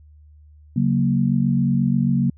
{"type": "chord", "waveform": "sine", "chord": "F# major", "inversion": "second", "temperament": "equal", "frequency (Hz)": [138.59, 185, 233.1], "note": ["C#3", "F#3", "A#3"], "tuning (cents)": [0, 0, 0], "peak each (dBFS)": [-20, -21, -20], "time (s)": [0.76, 2.3], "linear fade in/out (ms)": 5, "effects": ["added 75 Hz sine -45 dBFS peak until 2.37 s"]}